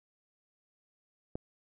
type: click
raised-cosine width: 2 ms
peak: -23 dBFS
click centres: 1.355 s
effects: none